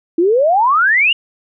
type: exponential sweep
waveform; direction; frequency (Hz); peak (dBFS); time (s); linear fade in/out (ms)
sine; up; 322.4 to 2925; -9; 0.18-1.13; 5
effects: none